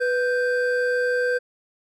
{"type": "tone pair together", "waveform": "triangle", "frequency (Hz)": [493.9, 1568], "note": ["B4", "G6"], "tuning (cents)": [0, 0], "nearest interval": "octave + minor sixth", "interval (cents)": 2000, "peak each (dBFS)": [-19, -23], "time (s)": [0, 1.39], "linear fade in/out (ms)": 20, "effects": []}